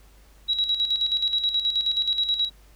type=tone with tremolo; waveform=sine; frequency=3877 Hz; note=B7; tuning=33 cents flat; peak=-19 dBFS; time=0.48-2.5 s; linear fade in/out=20 ms; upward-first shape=square; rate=9.4 Hz; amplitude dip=60%; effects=added 50 Hz sine -51 dBFS peak until 2.75 s + pink hiss -58 dBFS RMS until 2.75 s